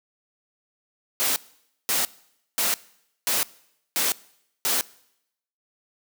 white noise bursts, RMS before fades -23 dBFS, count 6, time 1.2-4.81 s, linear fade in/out 0 ms, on 160 ms, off 530 ms, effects noise-tail reverb RT60 0.8 s tail -22 dB re dry + high-pass 200 Hz 12 dB/octave

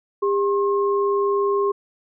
sine tone pair together, 401.7 / 1072.4 Hz, G4 / C6, +42 / +42 cents, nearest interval octave + perfect fourth, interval 1700 cents, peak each -18 / -24 dBFS, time 0.22-1.72 s, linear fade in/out 10 ms, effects none

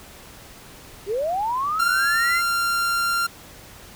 sine linear sweep, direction up, 370.2 to 2119 Hz, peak -21 dBFS, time 1.06-2.42 s, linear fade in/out 50 ms
45% pulse tone, 1384 Hz, F6, 16 cents flat, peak -20 dBFS, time 1.79-3.27 s, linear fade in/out 10 ms
effects pink hiss -44 dBFS RMS until 3.95 s

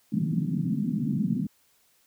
white band-pass noise, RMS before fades -27 dBFS, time 0.12-1.47 s, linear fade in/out 5 ms, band 140 to 250 Hz, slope 48 dB/octave, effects white hiss -65 dBFS RMS until 2.06 s

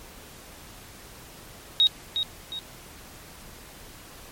sine tone with echo, 3770 Hz, A#7, 19 cents sharp, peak -15 dBFS, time 1.8-1.87 s, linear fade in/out 0 ms, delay 360 ms, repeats 2, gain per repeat -8 dB, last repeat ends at 2.59 s, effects pink hiss -46 dBFS RMS until 4.31 s + MP3 64 kbps

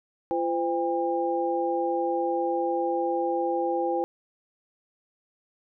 sine tone cluster, 342.2 / 512 / 805 Hz, F4 / C5 / G5, -35 / -38 / +46 cents, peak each -28 dBFS, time 0.31-4.04 s, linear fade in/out 0 ms, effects none

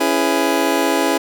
25% pulse chord, C# minor seventh, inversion none, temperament just, 277.2 / 332.6 / 415.8 / 498.9 Hz, C#4 / E4 / G#4 / B4, 0 / +16 / +2 / +17 cents, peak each -16 / -16 / -18 / -21 dBFS, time 0-1.18 s, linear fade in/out 10 ms, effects none

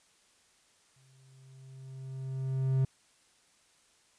triangle tone with exponential growth, 132.4 Hz, C3, 21 cents sharp, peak -21 dBFS, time 0.96-2.85 s, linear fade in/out 5 ms, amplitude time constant 410 ms, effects white hiss -66 dBFS RMS until 4.18 s + resampled to 22050 Hz

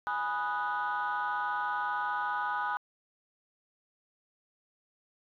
sine chord, G# minor seventh, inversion none, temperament equal with one note detuned, 830.6 / 984.3 / 1244.5 / 1480 Hz, G#5 / B5 / D#6 / F#6, 0 / -6 / 0 / 0 cents, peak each -34 dBFS, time 0.07-2.77 s, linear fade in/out 0 ms, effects tanh soft clip ceiling -24 dBFS

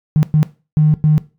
triangle tone bursts at uneven times, 153 Hz, D#3, 29 cents flat, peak -4 dBFS, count 4, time 0.16-0.23 / 0.34-0.43 / 0.77-0.94 / 1.04-1.18 s, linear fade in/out 0 ms, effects noise-tail reverb RT60 0.3 s tail -20 dB re dry + tanh soft clip ceiling -6 dBFS

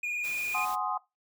triangle tone with vibrato, 2441 Hz, D#7, 34 cents flat, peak -28 dBFS, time 0.03-0.65 s, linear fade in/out 5 ms, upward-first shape sine, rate 20 Hz, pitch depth 33 cents each way
white noise, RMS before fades -43 dBFS, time 0.23-0.76 s, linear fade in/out 20 ms
sine chord, Ab dominant seventh, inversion third, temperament equal, 740 / 830.6 / 1046.5 / 1244.5 Hz, Gb5 / Ab5 / C6 / Eb6, 0 / 0 / 0 / 0 cents, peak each -34 dBFS, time 0.54-0.98 s, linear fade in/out 10 ms
effects noise-tail reverb RT60 0.2 s tail -19 dB re dry

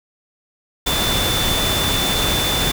sine tone in noise, 3520 Hz, A7, in tune, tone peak -21 dBFS, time 0.86-2.72 s, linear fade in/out 10 ms, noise pink, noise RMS -20 dBFS, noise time 0.86-2.72 s, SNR -4 dB, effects none

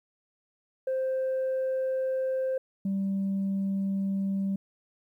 sine tone pair in turn, 523.3 / 195.11 Hz, C5 / G3, 0 / -8 cents, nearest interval octave + perfect fourth, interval 1708 cents, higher first, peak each -24 dBFS, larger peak neither, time 0.87-2.58 / 2.85-4.56 s, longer neither, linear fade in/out 5 ms, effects tanh soft clip ceiling -24 dBFS + 11-bit

